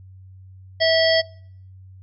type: harmonic tone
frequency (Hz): 651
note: E5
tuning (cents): -22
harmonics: 1 / 3 / 5 / 7 / 8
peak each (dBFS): -17 / -22 / -24 / -25 / -26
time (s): 0.8-1.22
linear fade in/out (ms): 20
effects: noise-tail reverb RT60 0.6 s tail -24 dB re dry + added 94 Hz sine -41 dBFS peak until 2.02 s